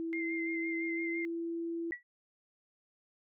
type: tone with pitch glide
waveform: sine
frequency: 329.6 to 335 Hz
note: E4 to E4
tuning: 0 to +28 cents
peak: -34 dBFS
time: 0-1.91 s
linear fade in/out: 0 ms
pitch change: +28 cents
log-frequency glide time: 0.75-1.22 s
type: tone with vibrato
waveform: sine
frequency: 2093 Hz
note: C7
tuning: in tune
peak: -36 dBFS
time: 0.13-1.25 s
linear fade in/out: 0 ms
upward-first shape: sine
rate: 5.9 Hz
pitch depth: 28 cents each way
type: tone with exponential decay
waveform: sine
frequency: 1942 Hz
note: B6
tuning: 30 cents flat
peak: -31 dBFS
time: 1.92-2.03 s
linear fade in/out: 2 ms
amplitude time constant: 23 ms
effects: none